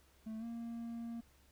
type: tone with pitch glide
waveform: triangle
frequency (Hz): 220 to 232.4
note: A3 to A#3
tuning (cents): 0 to -5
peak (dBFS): -39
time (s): 0.26-1.21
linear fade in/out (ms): 10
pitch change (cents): +95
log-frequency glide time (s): 0.39-0.44
effects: added 68 Hz sine -68 dBFS peak until 1.51 s + pink hiss -69 dBFS RMS until 1.51 s